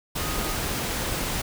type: tone in noise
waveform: sine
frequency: 1246 Hz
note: D#6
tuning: 2 cents sharp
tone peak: -37 dBFS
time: 0.19-0.56 s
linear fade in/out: 10 ms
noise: pink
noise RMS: -28 dBFS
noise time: 0.15-1.42 s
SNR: -12 dB
effects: none